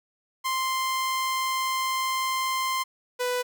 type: tone pair in turn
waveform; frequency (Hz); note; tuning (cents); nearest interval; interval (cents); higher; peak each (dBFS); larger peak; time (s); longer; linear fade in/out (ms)
sawtooth; 1046.5 / 495.7; C6 / B4; 0 / +6; octave + minor second; 1294; first; -21; neither; 0.44-2.84 / 3.19-3.43; first; 20
effects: none